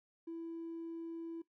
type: tone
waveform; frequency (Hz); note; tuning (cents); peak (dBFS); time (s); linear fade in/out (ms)
triangle; 331.6; E4; +10; -37; 0.27-1.42; 10
effects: noise-tail reverb RT60 0.1 s tail -18 dB re dry + tanh soft clip ceiling -39 dBFS